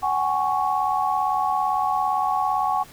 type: chord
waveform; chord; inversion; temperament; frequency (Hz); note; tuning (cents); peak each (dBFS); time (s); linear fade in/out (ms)
sine; F# suspended second; none; equal with one note detuned; 752.9 / 830.6 / 1108.7; F#5 / G#5 / C#6; +30 / 0 / 0; -24; 0.02-2.84; 20
effects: pink hiss -47 dBFS RMS until 2.92 s